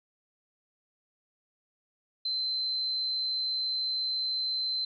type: tone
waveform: sine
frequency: 4083 Hz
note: C8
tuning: 43 cents flat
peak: -28 dBFS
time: 2.25-4.85 s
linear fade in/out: 5 ms
effects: none